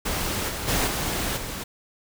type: noise with level steps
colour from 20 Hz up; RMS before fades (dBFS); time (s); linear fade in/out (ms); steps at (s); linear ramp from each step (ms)
pink; -27 / -31 / -23 / -27 / -33; 0.05-1.64; 10; 0.48 / 0.67 / 0.86 / 1.36; 20
effects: none